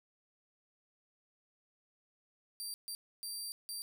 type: tone bursts at uneven times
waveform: 20% pulse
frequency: 4699 Hz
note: D8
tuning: in tune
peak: -34 dBFS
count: 4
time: 2.6-2.74 / 2.88-2.95 / 3.23-3.52 / 3.69-3.82 s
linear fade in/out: 0 ms
effects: none